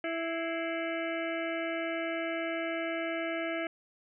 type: harmonic tone with a mistuned harmonic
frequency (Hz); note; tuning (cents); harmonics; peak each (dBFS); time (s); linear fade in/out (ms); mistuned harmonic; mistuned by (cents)
329.6; E4; 0; 1 / 2 / 4 / 5 / 6 / 7 / 8 / 9; -36 / -35 / -43 / -41 / -41 / -43 / -50 / -47; 0.04-3.67; 2; 6; +100
effects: none